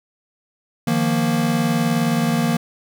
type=chord; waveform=square; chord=Eb suspended second; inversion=none; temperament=equal; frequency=155.56 / 174.61 / 233.1 Hz; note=Eb3 / F3 / Bb3; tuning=0 / 0 / 0 cents; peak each=-23 / -24 / -20 dBFS; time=0.87-2.57 s; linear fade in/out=5 ms; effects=none